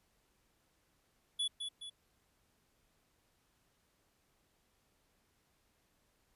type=tone with echo; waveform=square; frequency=3414 Hz; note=G#7; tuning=47 cents sharp; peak=-33 dBFS; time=1.39-1.48 s; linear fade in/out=10 ms; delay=210 ms; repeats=2; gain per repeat=-6 dB; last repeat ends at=1.9 s; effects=pink hiss -75 dBFS RMS until 6.35 s + resampled to 32000 Hz